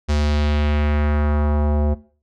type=tone with low-pass filter sweep; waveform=square; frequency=74.2 Hz; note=D2; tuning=18 cents sharp; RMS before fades=-18 dBFS; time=0.08-1.95 s; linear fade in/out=20 ms; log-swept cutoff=6000 to 630 Hz; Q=1.4; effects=noise-tail reverb RT60 0.4 s tail -18 dB re dry